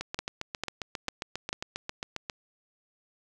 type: two click trains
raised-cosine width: 0.2 ms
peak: -16 / -13 dBFS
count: 18 / 4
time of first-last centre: 0.01-2.298 / 0.19-1.529 s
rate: 7.43 / 2.24 Hz
effects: none